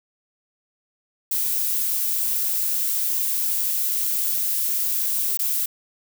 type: noise with dropouts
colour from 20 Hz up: violet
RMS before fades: -23 dBFS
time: 1.31-5.66 s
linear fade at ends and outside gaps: 5 ms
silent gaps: 5.373-5.39 s
effects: none